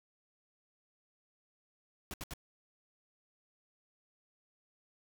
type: noise bursts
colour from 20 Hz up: pink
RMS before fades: -42 dBFS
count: 3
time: 2.11-2.336 s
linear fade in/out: 0 ms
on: 28 ms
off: 71 ms
effects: none